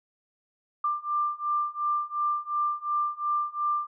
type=beating tone pair; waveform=sine; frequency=1186 / 1188.8 Hz; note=D6 / D6; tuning=+17 / +21 cents; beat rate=2.8 Hz; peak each=-29 / -28 dBFS; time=0.84-3.87 s; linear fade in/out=5 ms; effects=none